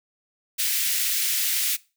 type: high-pass noise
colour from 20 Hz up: white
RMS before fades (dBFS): -24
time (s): 0.58-1.77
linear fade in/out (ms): 20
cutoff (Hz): 1900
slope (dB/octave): 24
effects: noise-tail reverb RT60 0.3 s tail -21 dB re dry